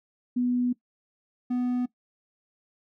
sine / triangle tone pair in turn, 246.5 / 247.7 Hz, B3 / B3, -3 / +5 cents, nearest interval unison, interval 8 cents, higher second, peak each -22 dBFS, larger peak neither, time 0.36-0.73 / 1.5-1.86 s, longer first, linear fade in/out 10 ms, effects noise-tail reverb RT60 0.1 s tail -18 dB re dry

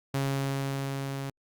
sawtooth tone with level ramp, 137.1 Hz, C#3, 19 cents flat, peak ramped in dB -22 to -29 dBFS, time 0.14-1.3 s, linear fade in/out 5 ms, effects Opus 48 kbps

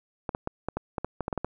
clicks, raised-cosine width 1 ms, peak -15 dBFS, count 12, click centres 0.292 / 0.349 / 0.474 / 0.686 / 0.77 / 0.982 / 1.046 / 1.207 / 1.281 / 1.328 / 1.377 / 1.446 s, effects none

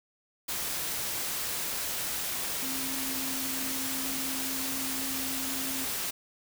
sine tone in noise, 265.5 Hz, C4, 25 cents sharp, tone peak -38 dBFS, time 2.62-5.85 s, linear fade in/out 10 ms, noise white, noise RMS -33 dBFS, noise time 0.48-6.11 s, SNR -8 dB, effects none

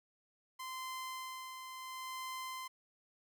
sawtooth tone with tremolo, 1036 Hz, C6, 17 cents flat, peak -37 dBFS, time 0.59-2.68 s, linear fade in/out 10 ms, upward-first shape sine, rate 0.72 Hz, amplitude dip 45%, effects none

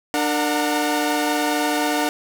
sawtooth tone cluster, 297.4 / 460.8 / 731 / 916 Hz, D4 / A#4 / F#5 / A#5, +22 / -20 / -21 / -31 cents, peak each -18 / -24 / -20 / -25 dBFS, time 0.14-2.09 s, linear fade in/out 0 ms, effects none

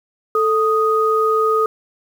sine tone pair together, 440 / 1244.5 Hz, A4 / D#6, 0 / 0 cents, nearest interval octave + tritone, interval 1800 cents, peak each -16 dBFS, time 0.35-1.66 s, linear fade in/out 2 ms, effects 7-bit

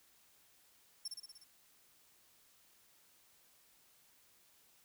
30% pulse tone with echo, 5410 Hz, E8, 44 cents sharp, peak -35 dBFS, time 1.05-1.08 s, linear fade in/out 5 ms, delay 60 ms, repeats 6, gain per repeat -3 dB, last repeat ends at 1.44 s, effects white hiss -68 dBFS RMS until 4.84 s

